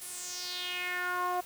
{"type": "tone with band-pass filter sweep", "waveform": "sawtooth", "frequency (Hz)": 359.4, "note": "F4", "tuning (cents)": 50, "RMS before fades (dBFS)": -35, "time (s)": [0.01, 1.41], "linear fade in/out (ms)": 10, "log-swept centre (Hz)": [11000, 780], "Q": 3.7, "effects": ["white hiss -50 dBFS RMS until 1.45 s"]}